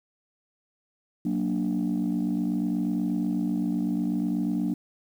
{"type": "chord", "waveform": "sine", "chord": "Gb augmented", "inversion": "none", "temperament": "equal", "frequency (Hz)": [185, 233.1, 293.7], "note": ["Gb3", "Bb3", "D4"], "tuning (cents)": [0, 0, 0], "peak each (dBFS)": -27, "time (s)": [1.25, 4.74], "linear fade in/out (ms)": 5, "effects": ["tanh soft clip ceiling -19 dBFS", "9-bit"]}